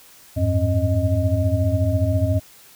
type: tone cluster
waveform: sine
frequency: 86.6 / 101 / 111.1 / 269.4 / 622 Hz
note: F2 / G#2 / A2 / C#4 / D#5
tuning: -14 / -48 / +17 / -49 / -1 cents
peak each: -21 / -20 / -29 / -26 / -25 dBFS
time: 0.36-2.4 s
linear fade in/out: 20 ms
effects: white hiss -48 dBFS RMS until 2.75 s